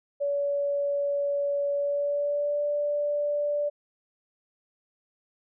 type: tone with pitch glide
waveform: sine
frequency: 569 to 584.7 Hz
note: C#5 to D5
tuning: +45 to -8 cents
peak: -24 dBFS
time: 0.2-3.7 s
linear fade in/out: 20 ms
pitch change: +47 cents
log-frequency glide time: 1.73-2.62 s
effects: none